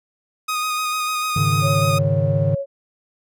sawtooth tone with vibrato, 1244.5 Hz, D#6, in tune, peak -17 dBFS, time 0.48-1.99 s, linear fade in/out 10 ms, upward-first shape square, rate 6.7 Hz, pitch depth 15 cents each way
triangle chord, Ab suspended fourth, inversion none, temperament equal, 103.83 / 138.59 / 155.56 Hz, Ab2 / Db3 / Eb3, 0 / 0 / 0 cents, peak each -19 dBFS, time 1.36-2.55 s, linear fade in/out 5 ms
sine tone, 554.4 Hz, C#5, in tune, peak -22 dBFS, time 1.61-2.66 s, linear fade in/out 50 ms
effects none

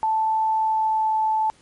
sine tone with pitch glide, 879 to 873.4 Hz, A5 to A5, -2 to -13 cents, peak -18 dBFS, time 0.03-1.5 s, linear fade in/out 0 ms, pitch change -11 cents, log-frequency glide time 0.54-1.13 s, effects pink hiss -56 dBFS RMS until 1.61 s + MP3 48 kbps

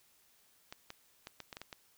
clicks, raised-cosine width 0.2 ms, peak -27 dBFS, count 8, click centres 0.725 / 0.904 / 1.271 / 1.403 / 1.528 / 1.569 / 1.616 / 1.728 s, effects white hiss -68 dBFS RMS until 1.97 s

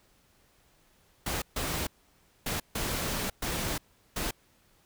pink noise bursts at uneven times, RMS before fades -32 dBFS, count 6, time 1.26-1.42 / 1.56-1.87 / 2.46-2.6 / 2.75-3.3 / 3.42-3.78 / 4.16-4.31 s, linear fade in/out 5 ms, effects pink hiss -65 dBFS RMS until 4.85 s

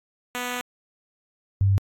5% pulse / sine tone pair in turn, 246.9 / 97.98 Hz, B3 / G2, 0 / 0 cents, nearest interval octave + major third, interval 1600 cents, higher first, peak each -16 dBFS, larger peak neither, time 0.35-0.61 / 1.61-1.78 s, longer first, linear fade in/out 0 ms, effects AAC 48 kbps

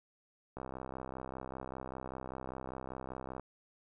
click train, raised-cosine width 1 ms, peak -28 dBFS, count 185, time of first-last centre 0.57-3.396 s, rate 65.1 Hz, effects none

